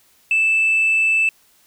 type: tone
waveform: sine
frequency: 2637 Hz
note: E7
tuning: in tune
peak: -12 dBFS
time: 0.31-1.29 s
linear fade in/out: 2 ms
effects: tanh soft clip ceiling -11 dBFS + white hiss -56 dBFS RMS until 1.66 s